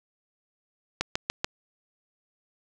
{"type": "click train", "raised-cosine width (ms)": 0.2, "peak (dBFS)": -8, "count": 4, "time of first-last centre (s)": [1.01, 1.445], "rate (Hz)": 6.9, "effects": []}